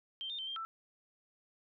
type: tone with pitch steps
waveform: sine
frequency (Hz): 3144 / 3633 / 3110 / 3183 / 1330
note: G7 / A#7 / G7 / G7 / E6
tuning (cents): +4 / -45 / -14 / +26 / +15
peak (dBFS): -38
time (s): 0.21-0.65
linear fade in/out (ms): 0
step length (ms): 88
effects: none